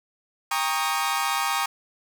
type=chord; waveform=sawtooth; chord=Eb dominant seventh; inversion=first; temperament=equal with one note detuned; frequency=797.7 / 932.3 / 1108.7 / 1244.5 Hz; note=G5 / Bb5 / Db6 / Eb6; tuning=+30 / 0 / 0 / 0 cents; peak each=-25 dBFS; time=0.51-1.66 s; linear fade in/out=5 ms; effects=none